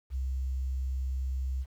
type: tone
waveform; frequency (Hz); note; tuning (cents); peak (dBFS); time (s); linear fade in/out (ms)
sine; 65.3; C2; -3; -29; 0.1-1.66; 50
effects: 10-bit